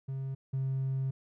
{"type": "tone pair in turn", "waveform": "triangle", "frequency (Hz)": [134.3, 133.45], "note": ["C3", "C3"], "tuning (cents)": [46, 35], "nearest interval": "unison", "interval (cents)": 11, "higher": "first", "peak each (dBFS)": [-31, -26], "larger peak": "second", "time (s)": [[0.08, 0.35], [0.53, 1.11]], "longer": "second", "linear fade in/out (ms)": 10, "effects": ["tanh soft clip ceiling -25 dBFS"]}